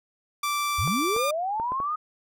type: tone with pitch glide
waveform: sawtooth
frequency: 1170 to 1202.2 Hz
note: D6 to D6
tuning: -7 to +40 cents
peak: -21 dBFS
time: 0.43-1.31 s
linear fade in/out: 5 ms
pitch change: +47 cents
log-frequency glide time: 1.15-1.2 s
type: linear sweep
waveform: sine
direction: up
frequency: 62.5 to 1264 Hz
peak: -25 dBFS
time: 0.78-1.96 s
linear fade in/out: 10 ms
type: clicks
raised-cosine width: 1 ms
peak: -21 dBFS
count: 5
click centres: 0.876 / 1.164 / 1.599 / 1.72 / 1.802 s
effects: none